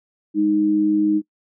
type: tone pair together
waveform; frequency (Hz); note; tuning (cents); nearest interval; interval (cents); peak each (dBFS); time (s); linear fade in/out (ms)
sine; 204.4 / 311.1; G#3 / D#4; -27 / 0; perfect fifth; 727; -24 / -15; 0.34-1.22; 50
effects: noise-tail reverb RT60 0.1 s tail -23 dB re dry